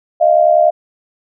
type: tone pair together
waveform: sine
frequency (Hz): 619.7 / 690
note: D#5 / F5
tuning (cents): -7 / -21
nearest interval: major second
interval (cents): 186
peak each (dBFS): -10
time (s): 0.2-0.71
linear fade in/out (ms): 20
effects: none